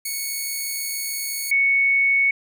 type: tone pair in turn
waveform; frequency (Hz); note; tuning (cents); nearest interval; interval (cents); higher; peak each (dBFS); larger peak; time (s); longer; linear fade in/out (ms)
5% pulse / sine; 2217 / 2217; C#7 / C#7; 0 / 0; unison; 0; neither; -15; neither; 0.05-1.51 / 1.51-2.31; first; 5
effects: none